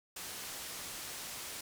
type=low-pass noise; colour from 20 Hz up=white; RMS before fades=-44 dBFS; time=0.16-1.61 s; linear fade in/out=5 ms; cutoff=11000 Hz; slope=12 dB/octave; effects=none